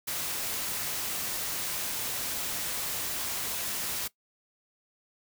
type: noise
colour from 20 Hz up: white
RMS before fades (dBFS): -33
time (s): 0.07-4.08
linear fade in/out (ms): 10
effects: noise-tail reverb RT60 0.1 s tail -19 dB re dry